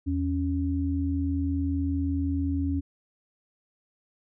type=tone pair together; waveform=sine; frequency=82.38 / 277.1 Hz; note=E2 / C#4; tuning=-1 / -1 cents; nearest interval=octave + major sixth; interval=2100 cents; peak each=-27 dBFS; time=0.06-2.81 s; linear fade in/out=20 ms; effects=none